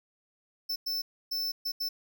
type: tone bursts at uneven times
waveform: square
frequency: 5300 Hz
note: E8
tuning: 9 cents sharp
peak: -30 dBFS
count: 5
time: 0.69-0.76 / 0.86-1.02 / 1.31-1.52 / 1.65-1.72 / 1.8-1.89 s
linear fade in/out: 10 ms
effects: none